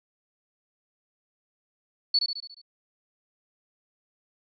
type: tone with echo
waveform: sine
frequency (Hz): 4436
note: C#8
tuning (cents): 0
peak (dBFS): -18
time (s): 2.14-2.19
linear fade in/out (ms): 5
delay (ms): 71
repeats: 6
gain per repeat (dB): -5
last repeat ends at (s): 2.616
effects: none